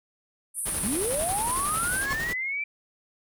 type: band-pass noise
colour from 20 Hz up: white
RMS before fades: -31 dBFS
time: 0.54-2.06 s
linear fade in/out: 50 ms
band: 8900 to 11000 Hz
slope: 96 dB/octave
type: noise with tremolo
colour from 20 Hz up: pink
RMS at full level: -34 dBFS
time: 0.65-2.34 s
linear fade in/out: 20 ms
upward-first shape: square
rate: 11 Hz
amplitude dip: 35%
type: linear sweep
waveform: sine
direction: up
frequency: 171.1 to 2356 Hz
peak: -27 dBFS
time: 0.83-2.64 s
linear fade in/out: 5 ms
type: tone with exponential growth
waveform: 35% pulse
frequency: 1084 Hz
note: C#6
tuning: 39 cents flat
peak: -23 dBFS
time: 1.98-2.13 s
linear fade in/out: 1 ms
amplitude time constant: 32 ms
effects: none